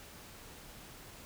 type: silence
effects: pink hiss -52 dBFS RMS until 1.25 s